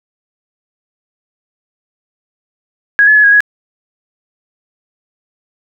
sine tone with pitch steps, 1655 / 1713 / 1700 / 1644 / 1672 Hz, G#6 / A6 / G#6 / G#6 / G#6, -6 / -47 / +40 / -18 / +11 cents, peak -4 dBFS, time 2.99-3.405 s, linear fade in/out 0 ms, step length 83 ms, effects none

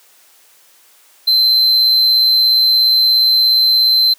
triangle tone with amplitude modulation, 4090 Hz, C8, 40 cents flat, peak -6 dBFS, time 1.27-4.14 s, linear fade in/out 10 ms, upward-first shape sine, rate 117 Hz, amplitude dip 35%, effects white hiss -49 dBFS RMS until 4.18 s + high-pass 400 Hz 12 dB/octave

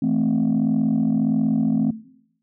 sine chord, A minor, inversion second, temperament equal, 164.81 / 220 / 261.6 Hz, E3 / A3 / C4, 0 / 0 / 0 cents, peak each -24 / -20 / -19 dBFS, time 0.02-1.91 s, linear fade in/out 5 ms, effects noise-tail reverb RT60 0.7 s tail -17 dB re dry + tanh soft clip ceiling -13 dBFS

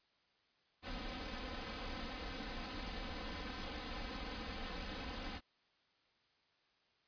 pink noise with comb filter, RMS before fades -44 dBFS, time 0.82-5.41 s, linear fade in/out 50 ms, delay 3.9 ms, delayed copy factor +0.8, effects white hiss -75 dBFS RMS until 7.07 s + resampled to 11025 Hz

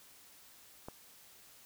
click, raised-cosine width 1 ms, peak -29 dBFS, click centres 0.885 s, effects white hiss -59 dBFS RMS until 1.65 s

